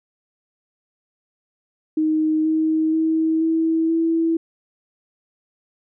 sine tone with pitch steps, 312.1 / 316.1 / 320.1 / 324.2 / 328.4 Hz, D#4 / D#4 / D#4 / E4 / E4, +5 / +27 / +49 / -29 / -6 cents, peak -16 dBFS, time 1.97-4.37 s, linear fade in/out 5 ms, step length 480 ms, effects none

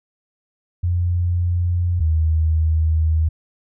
sine tone pair in turn, 87.8 / 79.49 Hz, F2 / D#2, +10 / +38 cents, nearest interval major second, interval 172 cents, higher first, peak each -16 / -14 dBFS, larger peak second, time 0.83-2 / 2-3.29 s, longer second, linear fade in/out 10 ms, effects none

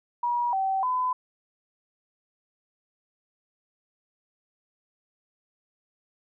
sine tone with pitch steps, 961 / 770 / 1009 Hz, B5 / G5 / B5, -48 / -31 / +37 cents, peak -23 dBFS, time 0.23-1.13 s, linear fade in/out 5 ms, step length 300 ms, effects none

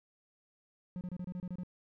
triangle tone bursts, 180 Hz, F#3, 47 cents flat, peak -35 dBFS, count 9, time 0.96-1.634 s, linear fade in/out 0 ms, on 50 ms, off 28 ms, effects none

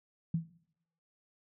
sine tone with exponential decay, 164.81 Hz, E3, in tune, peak -25 dBFS, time 0.34-0.5 s, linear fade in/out 5 ms, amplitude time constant 34 ms, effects noise-tail reverb RT60 0.7 s tail -18 dB re dry

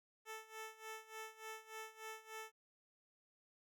10% pulse tone with tremolo, 440 Hz, A4, in tune, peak -38 dBFS, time 0.25-2.52 s, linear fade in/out 50 ms, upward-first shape sine, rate 3.4 Hz, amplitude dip 85%, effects none

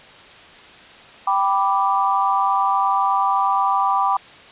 sine chord, G major, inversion none, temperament equal, 784 / 987.8 / 1174.7 Hz, G5 / B5 / D6, 0 / 0 / 0 cents, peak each -20 dBFS, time 1.27-4.17 s, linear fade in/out 5 ms, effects white hiss -43 dBFS RMS until 4.51 s + resampled to 8000 Hz

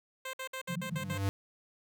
10% pulse tone bursts, 523.3 Hz, C5, in tune, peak -29 dBFS, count 7, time 0.25-1.18 s, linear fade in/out 5 ms, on 84 ms, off 57 ms
white band-pass noise, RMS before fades -38 dBFS, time 0.68-1.16 s, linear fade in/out 20 ms, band 140 to 200 Hz, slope 96 dB/octave
square tone with exponential growth, 98.3 Hz, G2, 5 cents sharp, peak -27 dBFS, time 0.78-1.29 s, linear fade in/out 0 ms, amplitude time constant 110 ms
effects none

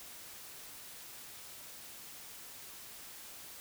silence, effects white hiss -50 dBFS RMS until 3.6 s

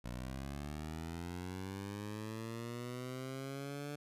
15% pulse linear sweep, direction up, 59.3 to 146.83 Hz, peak -35 dBFS, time 0.04-3.96 s, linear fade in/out 10 ms, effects resampled to 32000 Hz

